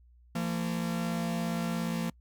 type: tone pair together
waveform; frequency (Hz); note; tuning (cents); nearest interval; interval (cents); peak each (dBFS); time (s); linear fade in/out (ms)
45% pulse; 170.88 / 228.1; F3 / A#3; -37 / -37; perfect fourth; 500; -32 / -33; 0.35-2.1; 5
effects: noise-tail reverb RT60 0.1 s tail -26 dB re dry + added 60 Hz sine -56 dBFS peak until 2.2 s